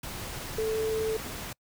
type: tone in noise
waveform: sine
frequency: 440 Hz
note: A4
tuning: in tune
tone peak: -26 dBFS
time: 0.58-1.17 s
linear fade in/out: 5 ms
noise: pink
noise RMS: -38 dBFS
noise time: 0.03-1.53 s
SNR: +9 dB
effects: noise-tail reverb RT60 0.1 s tail -26 dB re dry

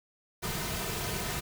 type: noise with comb filter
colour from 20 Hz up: pink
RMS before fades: -34 dBFS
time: 0.42-1.41 s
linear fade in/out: 20 ms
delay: 3.6 ms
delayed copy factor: -0.6
effects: none

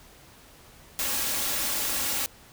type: noise with comb filter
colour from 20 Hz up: white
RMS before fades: -28 dBFS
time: 0.99-2.26 s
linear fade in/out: 0 ms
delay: 3.6 ms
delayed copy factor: +0.5
effects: pink hiss -52 dBFS RMS until 2.52 s

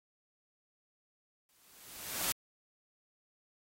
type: noise with exponential growth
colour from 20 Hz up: white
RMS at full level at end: -31 dBFS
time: 1.49-2.32 s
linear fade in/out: 1 ms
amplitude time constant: 180 ms
effects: AAC 48 kbps

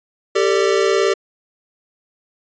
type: chord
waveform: square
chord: G suspended second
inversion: none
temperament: equal with one note detuned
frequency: 392 / 450.5 / 587.3 Hz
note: G4 / A4 / D5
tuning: 0 / +41 / 0 cents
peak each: -17 / -19 / -22 dBFS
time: 0.35-1.14 s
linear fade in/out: 10 ms
effects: resampled to 16000 Hz

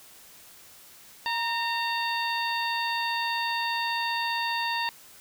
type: harmonic tone with a mistuned harmonic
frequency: 915 Hz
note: A#5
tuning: 32 cents flat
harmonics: 1 / 2 / 3 / 4 / 5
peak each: -29 / -32 / -34 / -35 / -36 dBFS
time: 1.26-4.89 s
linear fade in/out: 0 ms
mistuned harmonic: 1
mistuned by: +43 cents
effects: white hiss -51 dBFS RMS until 5.2 s

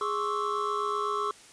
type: tone cluster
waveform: triangle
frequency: 414.9 / 1070 / 1138 / 1312 Hz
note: G#4 / C6 / C#6 / E6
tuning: -2 / +38 / +45 / -9 cents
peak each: -31 dBFS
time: 0.01-1.31 s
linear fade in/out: 2 ms
effects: white hiss -52 dBFS RMS until 1.52 s + resampled to 22050 Hz

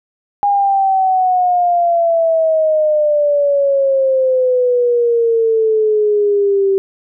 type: exponential sweep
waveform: sine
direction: down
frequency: 815 to 386.5 Hz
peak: -10 dBFS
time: 0.43-6.78 s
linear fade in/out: 0 ms
effects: none

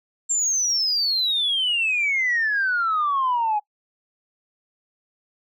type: exponential sweep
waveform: sine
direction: down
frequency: 7459 to 822 Hz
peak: -18 dBFS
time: 0.29-3.6 s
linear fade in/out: 20 ms
effects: noise-tail reverb RT60 0.1 s tail -23 dB re dry + tanh soft clip ceiling -15 dBFS

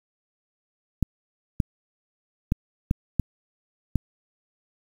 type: clicks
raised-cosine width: 5 ms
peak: -8 dBFS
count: 6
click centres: 1.027 / 1.602 / 2.521 / 2.911 / 3.197 / 3.957 s
effects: 7-bit

